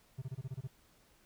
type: tone bursts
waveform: triangle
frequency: 130.81 Hz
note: C3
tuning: in tune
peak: -35 dBFS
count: 8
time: 0.18-0.675 s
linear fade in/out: 10 ms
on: 40 ms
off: 25 ms
effects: pink hiss -67 dBFS RMS until 1.25 s